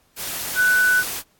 sine tone in noise, 1492 Hz, F#6, 14 cents sharp, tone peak -14 dBFS, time 0.55-1.04 s, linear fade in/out 50 ms, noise white, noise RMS -28 dBFS, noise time 0.16-1.23 s, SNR +11 dB, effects pink hiss -61 dBFS RMS until 1.39 s + AAC 64 kbps

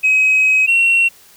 sine tone pair in turn, 2540 / 2728 Hz, D#7 / F7, +35 / -41 cents, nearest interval minor second, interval 124 cents, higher second, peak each -8 dBFS, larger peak neither, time 0.03-0.67 / 0.67-1.09 s, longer first, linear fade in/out 20 ms, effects tanh soft clip ceiling -7 dBFS + white hiss -46 dBFS RMS until 1.36 s

